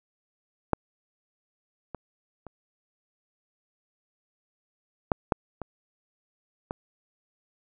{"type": "clicks", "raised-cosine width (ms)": 1, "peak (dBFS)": [-7, -21, -27, -7, -7, -20, -17], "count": 7, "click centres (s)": [0.733, 1.947, 2.467, 5.118, 5.322, 5.617, 6.709], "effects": []}